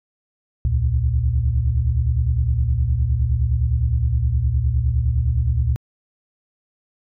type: tone cluster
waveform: sine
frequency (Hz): 66.2 / 75.9 / 116.7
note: C2 / D#2 / A#2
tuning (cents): +21 / -42 / +2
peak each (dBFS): -20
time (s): 0.65-5.76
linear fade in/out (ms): 0
effects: tanh soft clip ceiling -6 dBFS